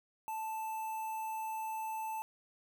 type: tone with notch filter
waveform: square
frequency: 880 Hz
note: A5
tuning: in tune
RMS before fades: -39 dBFS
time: 0.28-2.22 s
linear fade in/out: 0 ms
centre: 4300 Hz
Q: 0.61
effects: none